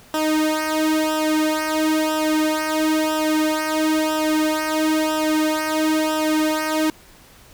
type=tone with flanger; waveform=sawtooth; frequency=311.1 Hz; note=D#4; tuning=in tune; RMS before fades=-20 dBFS; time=0.14-6.9 s; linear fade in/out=2 ms; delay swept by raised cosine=0.45 to 2.95 ms; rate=1 Hz; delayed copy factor=-0.85; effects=pink hiss -48 dBFS RMS until 7.53 s